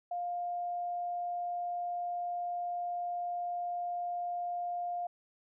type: tone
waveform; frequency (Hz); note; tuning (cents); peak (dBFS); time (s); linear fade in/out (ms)
sine; 704; F5; +14; -33; 0.11-5.07; 5
effects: none